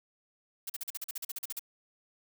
blue noise bursts, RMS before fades -37 dBFS, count 14, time 0.67-1.594 s, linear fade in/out 5 ms, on 27 ms, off 42 ms, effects none

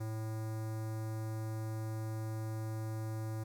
square tone with notch filter, 110 Hz, A2, in tune, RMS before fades -39 dBFS, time 0-3.44 s, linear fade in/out 10 ms, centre 3000 Hz, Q 0.59, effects 11-bit

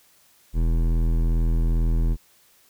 triangle tone with hard clipping, 41.2 Hz, E1, in tune, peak -20 dBFS, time 0.53-2.17 s, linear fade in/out 50 ms, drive 18 dB, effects white hiss -58 dBFS RMS until 2.69 s

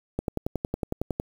click train, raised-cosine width 2 ms, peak -13 dBFS, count 12, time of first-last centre 0.19-1.199 s, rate 10.9 Hz, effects 7-bit

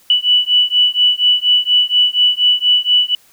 sine beating tone pair, 2960 / 2964.2 Hz, F#7 / F#7, 0 / +2 cents, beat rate 4.2 Hz, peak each -13 dBFS, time 0.1-3.15 s, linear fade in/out 2 ms, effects white hiss -50 dBFS RMS until 3.32 s

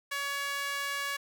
sawtooth tone with high-pass filter, 563 Hz, C#5, 27 cents sharp, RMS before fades -34 dBFS, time 0.11-1.17 s, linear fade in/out 10 ms, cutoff 1500 Hz, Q 1.7, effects none

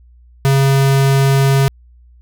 square tone, 136.6 Hz, C#3, 25 cents flat, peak -10 dBFS, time 0.45-1.68 s, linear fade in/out 0 ms, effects added 60 Hz sine -42 dBFS peak until 2.21 s

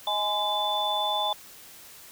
sine tone cluster, 629 / 833 / 1025 / 3502 Hz, D#5 / G#5 / C6 / A7, +19 / +5 / -36 / -9 cents, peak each -33 / -28 / -33 / -28 dBFS, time 0.07-1.33 s, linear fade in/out 2 ms, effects white hiss -48 dBFS RMS until 2.11 s

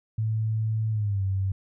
sine tone with pitch glide, 110 to 96.32 Hz, A2 to G2, 0 to -30 cents, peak -23 dBFS, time 0.18-1.52 s, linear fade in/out 5 ms, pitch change -230 cents, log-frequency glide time 0.91-1.23 s, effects none

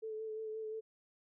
sine tone with vibrato, 437.3 Hz, A4, 11 cents flat, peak -39 dBFS, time 0.02-0.81 s, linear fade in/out 20 ms, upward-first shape sine, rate 5.7 Hz, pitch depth 22 cents each way, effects none

